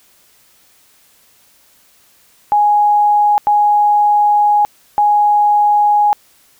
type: tone bursts at uneven times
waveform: sine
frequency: 830.6 Hz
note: G#5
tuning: in tune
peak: -8 dBFS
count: 3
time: 2.52-3.38 / 3.47-4.65 / 4.98-6.13 s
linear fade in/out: 0 ms
effects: white hiss -51 dBFS RMS until 6.59 s